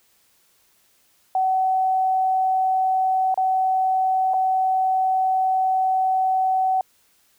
sine tone with dropouts, 755 Hz, F#5, 35 cents sharp, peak -17 dBFS, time 1.35-6.81 s, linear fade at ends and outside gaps 2 ms, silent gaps 3.343-3.375 / 4.336-4.34 s, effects white hiss -61 dBFS RMS until 7.38 s

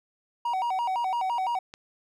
triangle tone with vibrato, 846 Hz, G#5, 32 cents sharp, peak -23 dBFS, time 0.45-1.59 s, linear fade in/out 5 ms, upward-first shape square, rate 5.9 Hz, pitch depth 200 cents each way
click, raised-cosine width 0.2 ms, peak -25 dBFS, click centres 1.739 s
effects none

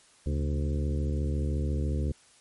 harmonic tone with a mistuned harmonic, 74.1 Hz, D2, 16 cents sharp, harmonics 1 / 2 / 3 / 4 / 5 / 6 / 7, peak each -27 / -33 / -37 / -39 / -41 / -43 / -44 dBFS, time 0.26-2.12 s, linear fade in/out 5 ms, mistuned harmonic 2, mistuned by -100 cents, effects white hiss -59 dBFS RMS until 2.4 s + MP3 48 kbps

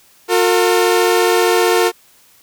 sawtooth tone pair together, 358.9 / 453.9 Hz, F4 / A#4, +47 / -46 cents, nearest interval major third, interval 407 cents, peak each -10 dBFS, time 0.28-1.92 s, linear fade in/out 50 ms, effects white hiss -50 dBFS RMS until 2.42 s

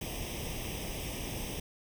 pink noise with comb filter, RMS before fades -38 dBFS, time 0.01-1.6 s, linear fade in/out 5 ms, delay 0.35 ms, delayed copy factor +0.8, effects none

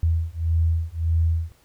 sine beating tone pair, 81.4 / 83.1 Hz, E2 / E2, -21 / +15 cents, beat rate 1.7 Hz, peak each -22 / -22 dBFS, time 0.03-1.52 s, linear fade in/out 0 ms, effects pink hiss -59 dBFS RMS until 1.64 s

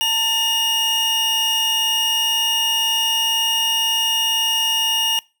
40% pulse tone pair together, 899.9 / 2857 Hz, A5 / F7, +39 / +39 cents, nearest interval octave + minor sixth, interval 2000 cents, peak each -26 / -16 dBFS, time 0.01-5.19 s, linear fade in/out 0 ms, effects noise-tail reverb RT60 0.3 s tail -23 dB re dry

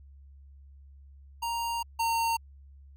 square tone pair in turn, 932.3 / 916.8 Hz, A#5 / A#5, 0 / -29 cents, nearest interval unison, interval 29 cents, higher first, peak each -30 / -26 dBFS, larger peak second, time 1.42-1.83 / 1.99-2.37 s, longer first, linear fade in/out 10 ms, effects added 69 Hz sine -49 dBFS peak until 2.96 s

